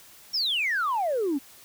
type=exponential sweep; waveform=sine; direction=down; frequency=5660 to 261.2 Hz; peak=-22 dBFS; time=0.33-1.39 s; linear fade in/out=20 ms; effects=tanh soft clip ceiling -20 dBFS + white hiss -51 dBFS RMS until 1.64 s